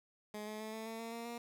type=tone with pitch steps; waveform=15% pulse; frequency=210.8 / 214.2 / 217.7 / 221.3 / 224.9 / 228.6 / 232.3 / 236.1 Hz; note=G#3 / A3 / A3 / A3 / A3 / A#3 / A#3 / A#3; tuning=+26 / -46 / -18 / +10 / +38 / -34 / -6 / +22 cents; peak=-36 dBFS; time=0.34-1.38 s; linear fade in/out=2 ms; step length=130 ms; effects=none